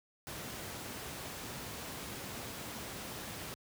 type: noise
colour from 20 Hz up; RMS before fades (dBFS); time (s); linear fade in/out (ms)
pink; -43; 0.27-3.54; 0
effects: high-pass 80 Hz 12 dB/octave